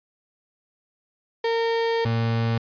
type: tone pair in turn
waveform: 35% pulse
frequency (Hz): 458.8 / 114.7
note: A#4 / A#2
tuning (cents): -28 / -28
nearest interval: 2 octaves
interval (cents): 2400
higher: first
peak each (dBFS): -19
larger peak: neither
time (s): 1.44-2.05 / 2.05-2.58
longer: first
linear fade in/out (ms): 5
effects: resampled to 11025 Hz